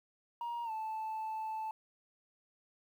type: tone with pitch glide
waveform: sine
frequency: 945 to 876.6 Hz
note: A#5 to A5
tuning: +23 to -7 cents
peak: -34 dBFS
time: 0.41-1.71 s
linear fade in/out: 2 ms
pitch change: -130 cents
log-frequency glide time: 0.64-0.71 s
effects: tanh soft clip ceiling -35 dBFS + 11-bit